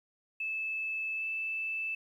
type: tone with pitch glide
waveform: sine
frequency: 2618 to 2635 Hz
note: E7 to E7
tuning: -13 to -1 cents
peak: -32 dBFS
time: 0.4-1.95 s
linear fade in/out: 5 ms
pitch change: +12 cents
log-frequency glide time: 1.16-1.24 s
effects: 11-bit